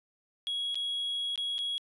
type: tone with dropouts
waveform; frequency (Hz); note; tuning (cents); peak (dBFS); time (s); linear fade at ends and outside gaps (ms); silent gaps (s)
triangle; 3322; G#7; 0; -28; 0.47-1.78; 0; 0.745-0.755 / 1.358-1.377 / 1.582-1.589
effects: tanh soft clip ceiling -25 dBFS + resampled to 24000 Hz